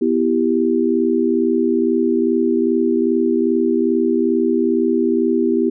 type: chord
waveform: sine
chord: E minor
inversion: second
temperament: equal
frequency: 246.9 / 329.6 / 392 Hz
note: B3 / E4 / G4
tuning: 0 / 0 / 0 cents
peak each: -18 dBFS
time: 0.01-5.7 s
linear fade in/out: 10 ms
effects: none

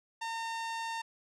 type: tone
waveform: sawtooth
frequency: 911 Hz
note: A#5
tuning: 40 cents flat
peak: -31 dBFS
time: 0.21-1.02 s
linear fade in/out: 10 ms
effects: low-pass 7000 Hz 12 dB/octave

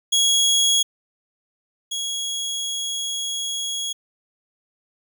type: tone pair in turn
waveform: 25% pulse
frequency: 3322 / 3322 Hz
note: G#7 / G#7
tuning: 0 / 0 cents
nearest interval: unison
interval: 0 cents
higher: neither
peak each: -12 / -21 dBFS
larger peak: first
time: 0.12-0.83 / 1.91-3.93 s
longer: second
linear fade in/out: 10 ms
effects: none

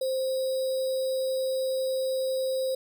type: tone with sample-and-hold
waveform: sine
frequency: 524 Hz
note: C5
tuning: 2 cents sharp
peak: -25 dBFS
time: 0.01-2.75 s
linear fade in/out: 5 ms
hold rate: 4410 Hz
effects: none

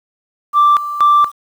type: tone with tremolo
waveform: sine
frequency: 1174.7 Hz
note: D6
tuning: in tune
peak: -5 dBFS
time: 0.53-1.32 s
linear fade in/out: 50 ms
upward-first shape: square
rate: 2.1 Hz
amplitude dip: 80%
effects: tanh soft clip ceiling -4 dBFS + 7-bit

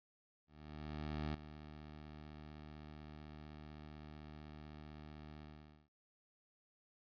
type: tone with ADSR envelope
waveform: 15% pulse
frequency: 75.8 Hz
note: D#2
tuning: 45 cents flat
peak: -32 dBFS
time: 0.47-5.89 s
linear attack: 870 ms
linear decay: 15 ms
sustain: -13 dB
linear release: 480 ms
effects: resampled to 11025 Hz

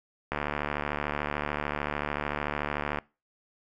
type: click train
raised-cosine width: 0.5 ms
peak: -14 dBFS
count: 197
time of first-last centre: 0.32-2.987 s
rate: 73.5 Hz
effects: noise-tail reverb RT60 0.3 s tail -23 dB re dry

